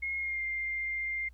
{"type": "tone with pitch glide", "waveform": "sine", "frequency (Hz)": [2155, 2105], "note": ["C#7", "C7"], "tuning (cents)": [-49, 10], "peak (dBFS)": -31, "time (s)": [0.02, 1.29], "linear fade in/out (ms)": 10, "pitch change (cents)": -41, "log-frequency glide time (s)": [0.18, 0.42], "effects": ["added 60 Hz sine -51 dBFS peak until 1.33 s", "pink hiss -74 dBFS RMS until 1.33 s"]}